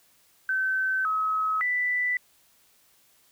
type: tone with pitch steps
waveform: sine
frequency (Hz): 1536 / 1280 / 1982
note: G6 / D#6 / B6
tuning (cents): -36 / +49 / +6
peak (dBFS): -23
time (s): 0.49-2.17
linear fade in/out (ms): 2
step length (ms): 560
effects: white hiss -62 dBFS RMS until 3.31 s